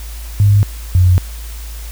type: tone pair in turn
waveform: sine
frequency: 101.8 / 90.69 Hz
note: G#2 / F#2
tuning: -34 / -34 cents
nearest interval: major second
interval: 200 cents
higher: first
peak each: -6 dBFS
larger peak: neither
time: 0.4-0.63 / 0.95-1.18 s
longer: neither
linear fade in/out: 0 ms
effects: added 55 Hz sine -25 dBFS peak until 1.91 s + white hiss -36 dBFS RMS until 1.91 s